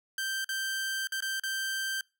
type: tone with dropouts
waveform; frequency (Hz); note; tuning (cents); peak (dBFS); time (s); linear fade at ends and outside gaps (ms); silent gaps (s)
sawtooth; 1566; G6; -2; -27; 0.18-2.01; 2; 0.445-0.49 / 1.072-1.121 / 1.205-1.223 / 1.398-1.435
effects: noise-tail reverb RT60 0.3 s tail -26 dB re dry